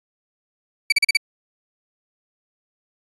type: tone bursts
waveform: 30% pulse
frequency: 2300 Hz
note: D7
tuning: 37 cents flat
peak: -10 dBFS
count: 5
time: 0.9-1.171 s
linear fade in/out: 5 ms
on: 23 ms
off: 39 ms
effects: resampled to 24000 Hz